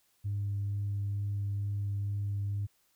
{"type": "tone with vibrato", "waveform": "sine", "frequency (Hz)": 101, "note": "G#2", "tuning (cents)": -48, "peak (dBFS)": -29, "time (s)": [0.24, 2.67], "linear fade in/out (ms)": 20, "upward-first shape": "sine", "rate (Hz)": 2.2, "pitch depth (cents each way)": 8, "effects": ["tanh soft clip ceiling -27 dBFS", "white hiss -71 dBFS RMS until 2.95 s"]}